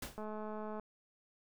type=noise with exponential decay; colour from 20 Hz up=pink; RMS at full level=-39 dBFS; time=0.02-0.25 s; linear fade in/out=5 ms; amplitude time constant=50 ms
type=click train; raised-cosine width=1 ms; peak=-31 dBFS; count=133; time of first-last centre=0.18-0.797 s; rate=214 Hz
effects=none